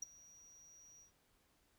triangle tone with ADSR envelope, 5770 Hz, F#8, 44 cents flat, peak -36 dBFS, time 0.02-1.12 s, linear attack 6 ms, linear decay 14 ms, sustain -22 dB, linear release 110 ms, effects pink hiss -75 dBFS RMS until 1.78 s

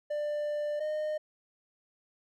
triangle tone pair in turn, 593 / 611.8 Hz, D5 / D#5, +17 / -29 cents, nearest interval minor second, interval 54 cents, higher second, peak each -28 dBFS, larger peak neither, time 0.1-0.8 / 0.8-1.18 s, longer first, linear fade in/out 10 ms, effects none

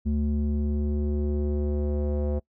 square tone with low-pass filter sweep, 73.42 Hz, D2, in tune, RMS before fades -26 dBFS, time 0.05-2.4 s, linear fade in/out 20 ms, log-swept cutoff 230 to 540 Hz, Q 2.6, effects noise-tail reverb RT60 0.1 s tail -24 dB re dry

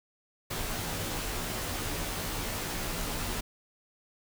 pink noise with comb filter, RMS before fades -34 dBFS, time 0.5-3.41 s, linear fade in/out 10 ms, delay 15 ms, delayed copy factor -0.7, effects none

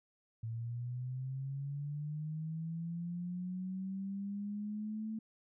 sine linear sweep, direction up, 112.2 to 220.9 Hz, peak -37 dBFS, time 0.43-5.19 s, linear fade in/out 5 ms, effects none

